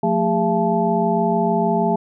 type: tone cluster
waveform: sine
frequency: 176.5 / 222.9 / 406.4 / 679 / 868 Hz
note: F3 / A3 / G#4 / F5 / A5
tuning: +19 / +23 / -38 / -49 / -24 cents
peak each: -22 dBFS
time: 0.03-1.96 s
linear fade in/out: 5 ms
effects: none